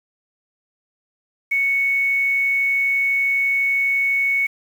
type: tone with quantisation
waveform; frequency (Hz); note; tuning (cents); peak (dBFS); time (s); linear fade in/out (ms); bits
sine; 2217; C#7; 0; -16; 1.51-4.47; 10; 7
effects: none